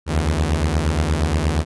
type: beating tone pair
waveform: sawtooth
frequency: 72.8 / 81.3 Hz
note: D2 / E2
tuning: -15 / -23 cents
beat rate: 8.5 Hz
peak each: -16 / -16 dBFS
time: 0.06-1.65 s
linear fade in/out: 50 ms
effects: resampled to 24000 Hz